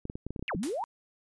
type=clicks; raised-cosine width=3 ms; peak=-23 dBFS; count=9; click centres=0.054 / 0.099 / 0.155 / 0.266 / 0.306 / 0.362 / 0.394 / 0.426 / 0.549 s
type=exponential two-way sweep; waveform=sine; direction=down then up; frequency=3055 to 160.9 to 1002 Hz; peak=-30 dBFS; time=0.48-0.84 s; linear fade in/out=0 ms; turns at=0.57 s
type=noise with exponential decay; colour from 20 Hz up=white; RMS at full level=-35 dBFS; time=0.63-0.85 s; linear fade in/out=2 ms; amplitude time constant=46 ms
effects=resampled to 24000 Hz